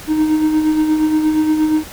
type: tone with tremolo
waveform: triangle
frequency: 310 Hz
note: D#4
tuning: 6 cents flat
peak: -8 dBFS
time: 0.07-1.84 s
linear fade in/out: 50 ms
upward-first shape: sine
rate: 8.5 Hz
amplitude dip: 45%
effects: pink hiss -34 dBFS RMS until 1.92 s